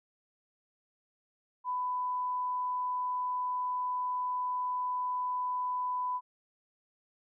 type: tone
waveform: sine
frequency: 998 Hz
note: B5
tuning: 18 cents sharp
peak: -30 dBFS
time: 1.64-6.21 s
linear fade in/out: 50 ms
effects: none